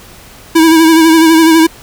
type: tone with vibrato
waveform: square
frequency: 323.8 Hz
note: E4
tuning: 31 cents flat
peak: -4 dBFS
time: 0.55-1.67 s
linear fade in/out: 10 ms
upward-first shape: sine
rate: 12 Hz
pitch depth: 42 cents each way
effects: pink hiss -36 dBFS RMS until 1.82 s